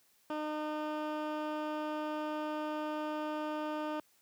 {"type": "tone with low-pass filter", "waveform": "15% pulse", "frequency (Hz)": 304.6, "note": "D#4", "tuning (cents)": -37, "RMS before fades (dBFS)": -37, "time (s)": [0.3, 4], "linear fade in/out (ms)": 2, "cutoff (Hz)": 2600, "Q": 0.56, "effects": ["white hiss -69 dBFS RMS until 4.21 s", "high-pass 100 Hz 12 dB/octave"]}